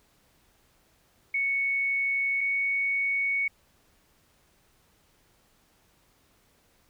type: tone pair in turn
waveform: sine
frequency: 2217 / 2225 Hz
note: C#7 / C#7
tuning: 0 / +6 cents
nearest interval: unison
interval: 6 cents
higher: second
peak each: -24 dBFS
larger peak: neither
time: 1.34-2.41 / 2.41-3.48 s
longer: neither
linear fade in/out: 5 ms
effects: pink hiss -65 dBFS RMS until 6.89 s